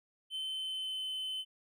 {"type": "tone with pitch glide", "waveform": "triangle", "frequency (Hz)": [3072, 3051], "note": ["G7", "G7"], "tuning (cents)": [-36, -48], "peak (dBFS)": -34, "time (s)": [0.3, 1.45], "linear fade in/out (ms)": 50, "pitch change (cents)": -12, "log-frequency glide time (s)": [0.48, 1.04], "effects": []}